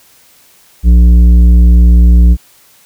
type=tone with tanh clipping; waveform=sine; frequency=59.3 Hz; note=A#1; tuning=30 cents sharp; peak=-3 dBFS; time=0.83-2.37 s; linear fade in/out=50 ms; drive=9 dB; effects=white hiss -45 dBFS RMS until 2.85 s